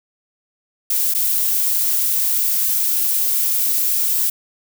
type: noise with dropouts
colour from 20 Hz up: violet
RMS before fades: -18 dBFS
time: 0.9-4.3 s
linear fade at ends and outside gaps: 5 ms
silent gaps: 1.139-1.147 s
effects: none